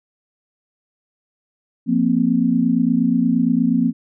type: chord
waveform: sine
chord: F suspended fourth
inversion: none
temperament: equal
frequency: 174.61 / 233.1 / 261.6 Hz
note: F3 / Bb3 / C4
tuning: 0 / 0 / 0 cents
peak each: -21 / -17 / -18 dBFS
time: 1.86-3.93 s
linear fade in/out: 50 ms
effects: none